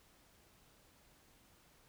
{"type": "silence", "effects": ["pink hiss -67 dBFS RMS until 1.88 s"]}